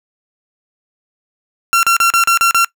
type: tone bursts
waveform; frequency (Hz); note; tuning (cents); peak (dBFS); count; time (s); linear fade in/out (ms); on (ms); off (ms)
30% pulse; 1366; F6; -39; -6; 7; 1.73-2.646; 0; 100; 36
effects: noise-tail reverb RT60 0.1 s tail -21 dB re dry